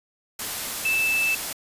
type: tone in noise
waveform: sine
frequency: 2637 Hz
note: E7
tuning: in tune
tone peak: -20 dBFS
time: 0.85-1.35 s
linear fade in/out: 5 ms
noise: white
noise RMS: -30 dBFS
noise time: 0.39-1.53 s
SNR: +7 dB
effects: resampled to 32000 Hz